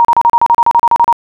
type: tone bursts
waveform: sine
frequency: 940 Hz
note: A#5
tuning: 14 cents sharp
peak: -4 dBFS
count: 14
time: 0-1.127 s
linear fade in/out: 0 ms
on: 48 ms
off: 35 ms
effects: none